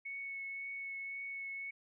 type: tone with vibrato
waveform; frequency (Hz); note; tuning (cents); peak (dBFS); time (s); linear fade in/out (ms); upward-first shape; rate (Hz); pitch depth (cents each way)
sine; 2209; C#7; -7; -40; 0.05-1.71; 10; triangle; 1.9; 12
effects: none